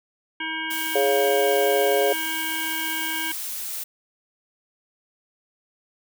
harmonic tone, 319.4 Hz, D#4, 45 cents sharp, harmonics 1 / 3 / 5 / 7 / 9 / 10, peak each -36 / -34 / -31 / -32 / -35 / -36 dBFS, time 0.4-3.32 s, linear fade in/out 5 ms
blue noise, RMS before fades -31 dBFS, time 0.7-3.84 s, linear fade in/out 10 ms
sine chord, Db major, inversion second, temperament equal, 415.3 / 554.4 / 698.5 Hz, Ab4 / Db5 / F5, 0 / 0 / 0 cents, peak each -21 / -22 / -25 dBFS, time 0.95-2.13 s, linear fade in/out 5 ms
effects none

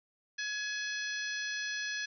harmonic tone with a mistuned harmonic, 842 Hz, G#5, 24 cents sharp, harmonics 2 / 3 / 4 / 5 / 6 / 7, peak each -36 / -43 / -45 / -44 / -45 / -45 dBFS, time 0.38-2.06 s, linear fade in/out 10 ms, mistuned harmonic 3, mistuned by +16 cents, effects none

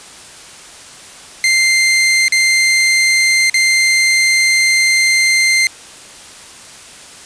sawtooth tone with dropouts, 2090 Hz, C7, 2 cents flat, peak -6 dBFS, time 1.44-5.67 s, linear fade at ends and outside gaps 1 ms, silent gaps 2.282-2.322 / 3.498-3.542 s, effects white hiss -36 dBFS RMS until 7.25 s + resampled to 22050 Hz

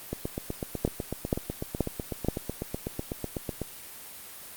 two click trains, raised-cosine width 2 ms, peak -10 / -17 dBFS, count 4 / 29, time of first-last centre 0.85-2.285 / 0.13-3.617 s, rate 2.09 / 8.03 Hz, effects white hiss -44 dBFS RMS until 4.56 s + Opus 32 kbps

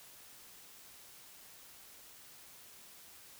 silence, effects white hiss -56 dBFS RMS until 3.39 s

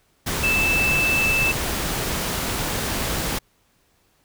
sine tone in noise, 2637 Hz, E7, in tune, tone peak -18 dBFS, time 0.43-1.52 s, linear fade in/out 10 ms, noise pink, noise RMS -25 dBFS, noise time 0.26-3.39 s, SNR +4 dB, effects pink hiss -63 dBFS RMS until 4.24 s

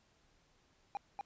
triangle tone with echo, 807 Hz, G#5, 50 cents flat, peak -34 dBFS, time 0.95-0.97 s, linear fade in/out 0 ms, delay 240 ms, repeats 1, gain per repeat -2 dB, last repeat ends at 1.21 s, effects pink hiss -71 dBFS RMS until 1.25 s + resampled to 16000 Hz

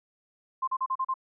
sine tone bursts, 1050 Hz, C6, 6 cents sharp, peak -25 dBFS, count 6, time 0.62-1.141 s, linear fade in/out 10 ms, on 56 ms, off 37 ms, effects none

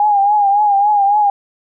sine tone with vibrato, 817 Hz, G#5, 29 cents flat, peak -9 dBFS, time 0-1.3 s, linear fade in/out 2 ms, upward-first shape triangle, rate 3.6 Hz, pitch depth 73 cents each way, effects none

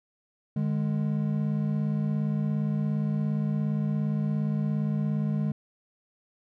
triangle tone pair together, 150.43 / 207.7 Hz, D3 / G#3, +42 / 0 cents, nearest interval tritone, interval 558 cents, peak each -25 / -26 dBFS, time 0.56-5.52 s, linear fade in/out 5 ms, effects none

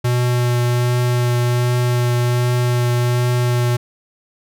square tone with vibrato, 122.2 Hz, B2, 18 cents flat, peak -15 dBFS, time 0.04-3.77 s, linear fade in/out 10 ms, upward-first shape triangle, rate 1.3 Hz, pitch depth 13 cents each way, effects none

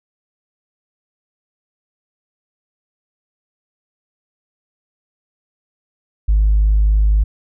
triangle tone with tanh clipping, 51.91 Hz, G#1, in tune, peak -10 dBFS, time 6.28-7.24 s, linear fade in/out 10 ms, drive 5 dB, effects none

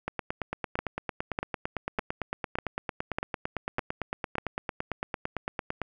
two click trains, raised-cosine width 0.5 ms, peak -13 / -15 dBFS, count 7 / 52, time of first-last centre 0.79-4.383 / 0.08-5.817 s, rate 1.67 / 8.89 Hz, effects none

